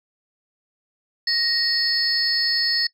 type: tone cluster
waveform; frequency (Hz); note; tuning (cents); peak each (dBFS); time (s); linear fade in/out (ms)
sine; 1873 / 4410 / 5140; A#6 / C#8 / E8; +8 / -10 / -45; -26 / -21 / -22; 1.27-2.87; 5
effects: noise-tail reverb RT60 0.1 s tail -21 dB re dry + tanh soft clip ceiling -10 dBFS